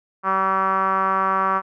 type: tone with low-pass filter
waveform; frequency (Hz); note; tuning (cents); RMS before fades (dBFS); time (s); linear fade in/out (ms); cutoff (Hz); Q
5% pulse; 191.4; G3; -41; -20; 0.23-1.62; 50; 1200; 5.1
effects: none